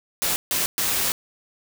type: noise bursts at uneven times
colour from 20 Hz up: white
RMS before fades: -23 dBFS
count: 3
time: 0.22-0.36 / 0.51-0.66 / 0.78-1.12 s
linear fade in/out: 0 ms
effects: none